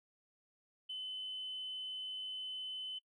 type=tone; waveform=sine; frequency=3033 Hz; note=F#7; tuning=42 cents sharp; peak=-39 dBFS; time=0.89-2.99 s; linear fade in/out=10 ms; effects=noise-tail reverb RT60 0.1 s tail -22 dB re dry + tanh soft clip ceiling -35 dBFS